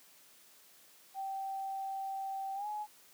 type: tone with pitch glide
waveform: sine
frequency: 777 to 842.4 Hz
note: G5 to G#5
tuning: -16 to +24 cents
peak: -36 dBFS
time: 1.14-2.87 s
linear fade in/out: 50 ms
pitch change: +140 cents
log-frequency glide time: 2.55-2.67 s
effects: white hiss -61 dBFS RMS until 3.13 s + high-pass 150 Hz 12 dB/octave